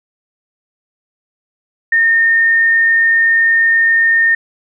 sine tone, 1827 Hz, A#6, 35 cents flat, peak -8 dBFS, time 1.92-4.35 s, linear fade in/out 5 ms, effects none

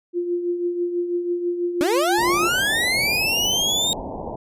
sine tone with tremolo, 350 Hz, F4, 4 cents sharp, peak -18 dBFS, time 0.13-2.5 s, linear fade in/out 50 ms, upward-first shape triangle, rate 6.1 Hz, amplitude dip 60%
30% pulse linear sweep, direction up, 271.2 to 3729 Hz, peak -16 dBFS, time 1.81-3.93 s, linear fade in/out 0 ms
white low-pass noise, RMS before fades -31 dBFS, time 2.18-4.36 s, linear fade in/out 5 ms, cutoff 940 Hz, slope 96 dB/octave
effects resampled to 32000 Hz

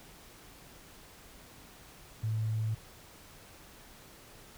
sine tone, 110 Hz, A2, in tune, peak -29 dBFS, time 2.23-2.75 s, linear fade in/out 10 ms, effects pink hiss -54 dBFS RMS until 4.57 s

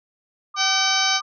sine tone, 1200 Hz, D6, 37 cents sharp, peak -29 dBFS, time 0.54-1.22 s, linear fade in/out 10 ms
harmonic tone, 767 Hz, G5, 38 cents flat, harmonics 1 / 2 / 3 / 4 / 5 / 6 / 7 / 8, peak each -26 / -26 / -26 / -26 / -26 / -26 / -26 / -26 dBFS, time 0.56-1.21 s, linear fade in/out 50 ms
effects none

